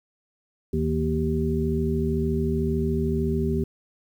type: harmonic tone with a mistuned harmonic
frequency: 77.78 Hz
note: D#2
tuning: in tune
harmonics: 1 / 2 / 3 / 5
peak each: -27 / -27 / -27 / -27 dBFS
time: 0.73-3.64 s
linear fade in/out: 5 ms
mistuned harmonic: 2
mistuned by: +46 cents
effects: 9-bit